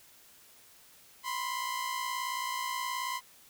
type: tone pair together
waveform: sawtooth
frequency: 987.8 / 1046.5 Hz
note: B5 / C6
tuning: 0 / 0 cents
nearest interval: minor second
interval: 100 cents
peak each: -33 / -31 dBFS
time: 1.23-3.21 s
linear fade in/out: 50 ms
effects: white hiss -58 dBFS RMS until 3.49 s